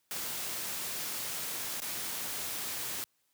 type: noise with dropouts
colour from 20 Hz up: white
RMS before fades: -37 dBFS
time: 0.11-3.04 s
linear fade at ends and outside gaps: 0 ms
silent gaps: 1.802-1.819 s
effects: white hiss -75 dBFS RMS until 3.33 s + high-pass 80 Hz 12 dB/octave